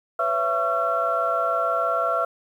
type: tone cluster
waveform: sine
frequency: 505 / 564 / 670 / 1115 / 1358 Hz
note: B4 / C#5 / E5 / C#6 / F6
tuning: +39 / +30 / +28 / +10 / -49 cents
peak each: -30 / -32 / -24 / -30 / -23 dBFS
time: 0.19-2.25 s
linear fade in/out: 5 ms
effects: tanh soft clip ceiling -9 dBFS + 9-bit